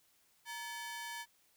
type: ring-modulated tone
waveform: sawtooth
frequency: 1330 Hz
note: E6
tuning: 15 cents sharp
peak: -35 dBFS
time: 0.45-1.26 s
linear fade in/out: 50 ms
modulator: 394 Hz
effects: white hiss -71 dBFS RMS until 1.56 s